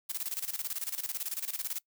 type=noise with tremolo; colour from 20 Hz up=blue; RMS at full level=-34 dBFS; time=0.09-1.79 s; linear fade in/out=10 ms; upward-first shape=square; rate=18 Hz; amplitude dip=80%; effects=noise-tail reverb RT60 0.1 s tail -22 dB re dry